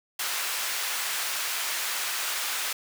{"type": "high-pass noise", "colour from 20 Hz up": "pink", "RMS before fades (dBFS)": -30, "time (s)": [0.19, 2.73], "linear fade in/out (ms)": 5, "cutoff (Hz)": 1300, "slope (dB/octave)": 12, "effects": []}